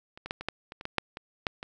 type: clicks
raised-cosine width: 0.3 ms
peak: -29 / -22 / -14 / -22 / -13 / -25 / -25 / -17 / -8 / -22 / -11 / -22 dBFS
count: 12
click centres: 0.175 / 0.26 / 0.309 / 0.41 / 0.486 / 0.721 / 0.811 / 0.854 / 0.983 / 1.171 / 1.468 / 1.629 s
effects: none